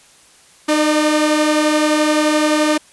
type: tone pair together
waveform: sawtooth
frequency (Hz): 305.8 / 600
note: D#4 / D5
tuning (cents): -30 / +37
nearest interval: octave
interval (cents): 1167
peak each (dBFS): -10 / -15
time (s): 0.68-2.78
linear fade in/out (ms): 10
effects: white hiss -48 dBFS RMS until 2.92 s + resampled to 24000 Hz